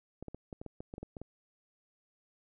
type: clicks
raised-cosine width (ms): 2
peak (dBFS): -29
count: 12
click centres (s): 0.226 / 0.283 / 0.346 / 0.528 / 0.615 / 0.663 / 0.805 / 0.939 / 0.981 / 1.03 / 1.168 / 1.216
effects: none